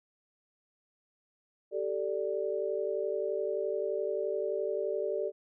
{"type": "chord", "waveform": "sine", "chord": "G suspended second", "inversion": "none", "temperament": "equal with one note detuned", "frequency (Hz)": [388.4, 440, 587.3], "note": ["G4", "A4", "D5"], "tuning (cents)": [-16, 0, 0], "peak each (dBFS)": -34, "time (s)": [1.71, 5.32], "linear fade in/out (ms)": 50, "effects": []}